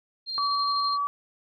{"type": "tone with tremolo", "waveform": "sine", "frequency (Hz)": 4192, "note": "C8", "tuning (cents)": 2, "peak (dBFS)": -27, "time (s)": [0.26, 0.98], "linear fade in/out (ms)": 50, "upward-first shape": "square", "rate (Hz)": 12, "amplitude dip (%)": 30}
{"type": "tone", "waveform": "sine", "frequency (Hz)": 1144, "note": "D6", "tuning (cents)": -46, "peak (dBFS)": -24, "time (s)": [0.38, 1.07], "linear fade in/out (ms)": 0}
{"effects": []}